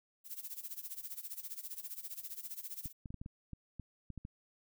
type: noise with tremolo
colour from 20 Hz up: violet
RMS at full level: -42 dBFS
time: 0.24-2.93 s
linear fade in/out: 50 ms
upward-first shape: sine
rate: 15 Hz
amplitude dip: 85%
type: clicks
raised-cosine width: 5 ms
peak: -32 dBFS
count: 11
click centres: 2.858 / 3.058 / 3.105 / 3.143 / 3.215 / 3.261 / 3.533 / 3.797 / 4.103 / 4.177 / 4.251 s
effects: none